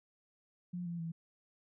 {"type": "tone with pitch steps", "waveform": "sine", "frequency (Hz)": [177.2, 171.07, 165.14], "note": ["F3", "F3", "E3"], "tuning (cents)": [25, -36, 3], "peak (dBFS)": -37, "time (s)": [0.73, 1.12], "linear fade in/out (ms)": 10, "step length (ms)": 130, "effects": []}